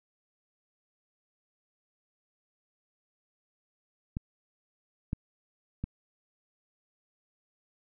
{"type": "clicks", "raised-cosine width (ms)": 5, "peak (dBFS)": [-20, -18, -20], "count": 3, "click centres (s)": [4.169, 5.131, 5.84], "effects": []}